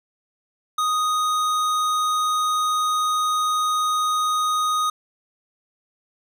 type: tone with tanh clipping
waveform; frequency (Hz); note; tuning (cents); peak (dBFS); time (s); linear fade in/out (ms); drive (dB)
sine; 1244.5; D#6; 0; -21; 0.78-4.9; 5; 18
effects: none